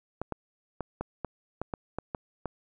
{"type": "clicks", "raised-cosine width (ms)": 1, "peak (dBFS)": -18, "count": 10, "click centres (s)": [0.216, 0.323, 0.807, 1.01, 1.247, 1.616, 1.738, 1.986, 2.148, 2.457], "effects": []}